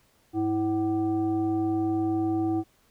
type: tone with frequency modulation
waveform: sine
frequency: 326 Hz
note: E4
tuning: 19 cents flat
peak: -23 dBFS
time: 0.33-2.64 s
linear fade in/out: 50 ms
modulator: 428 Hz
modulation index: 0.59
effects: pink hiss -64 dBFS RMS until 2.9 s